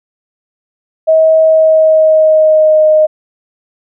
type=tone with pitch glide; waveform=sine; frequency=638 to 619.1 Hz; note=D#5 to D#5; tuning=+43 to -9 cents; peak=-4 dBFS; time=1.07-3.07 s; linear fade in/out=20 ms; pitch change=-52 cents; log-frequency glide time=1.41-2.85 s; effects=none